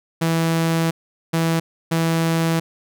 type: tone bursts at uneven times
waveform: sawtooth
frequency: 164.3 Hz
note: E3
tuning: 5 cents flat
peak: -13 dBFS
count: 3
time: 0.21-0.91 / 1.33-1.6 / 1.91-2.6 s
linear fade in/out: 10 ms
effects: none